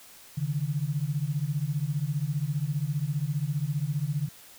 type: beating tone pair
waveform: sine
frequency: 138.59 / 153.59 Hz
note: C#3 / D#3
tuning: 0 / -22 cents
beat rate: 15 Hz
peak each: -29 dBFS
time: 0.37-4.29 s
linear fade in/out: 10 ms
effects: white hiss -51 dBFS RMS until 4.58 s